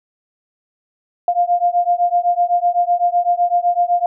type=beating tone pair; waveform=sine; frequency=698.5 / 706.4 Hz; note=F5 / F5; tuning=0 / +20 cents; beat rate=7.9 Hz; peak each=-16 / -16 dBFS; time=1.28-4.06 s; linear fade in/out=2 ms; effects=none